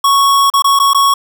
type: tone with dropouts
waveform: square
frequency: 1108.7 Hz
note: C#6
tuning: in tune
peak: -8 dBFS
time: 0.04-1.14 s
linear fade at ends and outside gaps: 5 ms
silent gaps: 0.501-0.537 / 0.622-0.643 / 0.791-0.798 / 0.934-0.946 s
effects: none